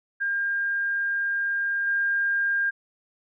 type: tone with level steps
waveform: sine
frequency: 1606 Hz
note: G6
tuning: 41 cents sharp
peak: -23 / -21 dBFS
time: 0.2-2.71 s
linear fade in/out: 20 ms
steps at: 1.87 s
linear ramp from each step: 2 ms
effects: none